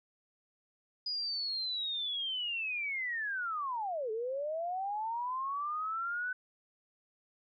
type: linear two-way sweep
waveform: sine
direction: down then up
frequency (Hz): 4960 to 425 to 1511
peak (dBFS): -33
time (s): 1.06-6.33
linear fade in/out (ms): 5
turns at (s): 4.11
effects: none